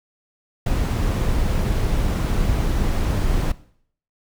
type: noise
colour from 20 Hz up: brown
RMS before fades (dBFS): -20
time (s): 0.66-3.52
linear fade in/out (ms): 5
effects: noise-tail reverb RT60 0.6 s tail -18 dB re dry